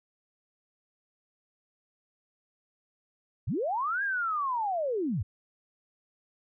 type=linear two-way sweep; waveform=sine; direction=up then down; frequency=73.42 to 1656 to 73.42 Hz; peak=-27 dBFS; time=3.47-5.23 s; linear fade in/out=10 ms; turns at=4.03 s; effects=none